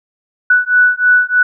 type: beating tone pair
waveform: sine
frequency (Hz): 1480 / 1483.2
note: F#6 / F#6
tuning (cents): 0 / +4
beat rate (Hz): 3.2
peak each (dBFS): -11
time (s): 0.5-1.43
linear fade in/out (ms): 5
effects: none